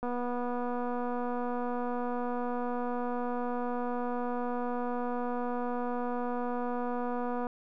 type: click train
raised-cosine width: 1 ms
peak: -22 dBFS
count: 1816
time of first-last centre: 0.03-7.469 s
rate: 244 Hz
effects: none